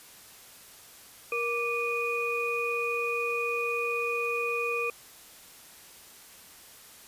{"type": "tone cluster", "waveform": "sine", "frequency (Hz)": [471.5, 1173, 2466], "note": ["A#4", "D6", "D#7"], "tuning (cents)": [20, -2, -16], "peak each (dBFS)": [-31, -35, -30], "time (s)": [1.32, 4.9], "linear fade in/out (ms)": 2, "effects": ["white hiss -51 dBFS RMS until 7.07 s", "resampled to 32000 Hz"]}